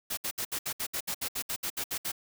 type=noise bursts; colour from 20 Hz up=white; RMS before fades=-33 dBFS; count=15; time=0.1-2.119 s; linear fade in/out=10 ms; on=73 ms; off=66 ms; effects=none